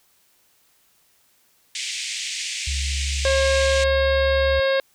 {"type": "band-pass noise", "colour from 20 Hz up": "pink", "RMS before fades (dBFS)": -29, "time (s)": [1.75, 3.84], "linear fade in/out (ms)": 2, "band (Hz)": [2100, 8400], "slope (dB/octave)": 48}
{"type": "tone with vibrato", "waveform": "sine", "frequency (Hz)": 69.9, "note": "C#2", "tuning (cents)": 15, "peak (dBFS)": -23, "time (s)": [2.67, 4.6], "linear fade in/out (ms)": 5, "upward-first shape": "sine", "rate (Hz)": 5, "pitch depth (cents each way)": 9}
{"type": "harmonic tone", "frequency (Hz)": 540, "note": "C#5", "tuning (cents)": -45, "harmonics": [1, 2, 3, 4, 5, 6, 7, 8, 9], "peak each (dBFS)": [-18, -31, -26, -32, -34, -38, -32, -37, -39], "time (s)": [3.25, 4.8], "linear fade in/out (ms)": 2}
{"effects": ["white hiss -61 dBFS RMS until 4.94 s"]}